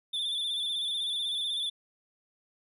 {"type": "tone with vibrato", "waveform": "triangle", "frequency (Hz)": 3520, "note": "A7", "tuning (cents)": 0, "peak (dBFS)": -28, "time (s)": [0.13, 1.7], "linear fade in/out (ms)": 10, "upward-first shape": "square", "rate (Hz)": 16, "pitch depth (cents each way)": 36, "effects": []}